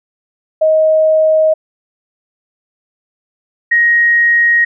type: tone pair in turn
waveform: sine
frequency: 629 / 1880.5 Hz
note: D#5 / A#6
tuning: +19 / +15 cents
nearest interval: octave + perfect fifth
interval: 1896 cents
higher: second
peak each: -7 dBFS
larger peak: neither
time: 0.61-1.54 / 3.71-4.65 s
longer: second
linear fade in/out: 10 ms
effects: none